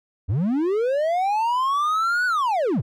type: linear two-way sweep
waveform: triangle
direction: up then down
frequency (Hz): 78.6 to 1499 to 78.6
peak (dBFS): -17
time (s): 0.28-2.82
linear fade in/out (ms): 20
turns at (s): 2.26
effects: none